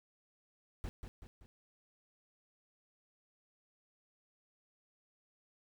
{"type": "noise with echo", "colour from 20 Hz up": "brown", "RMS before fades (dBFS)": -40, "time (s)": [0.84, 0.89], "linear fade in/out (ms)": 0, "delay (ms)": 190, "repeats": 3, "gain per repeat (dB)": -6, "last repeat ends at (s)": 1.46, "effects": []}